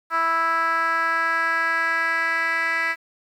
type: tone with band-pass filter sweep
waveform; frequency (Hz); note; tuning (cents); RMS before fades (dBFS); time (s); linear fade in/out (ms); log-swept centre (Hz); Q
10% pulse; 329.3; E4; -2; -22; 0.1-2.96; 50; 1300 to 2000; 3.3
effects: 9-bit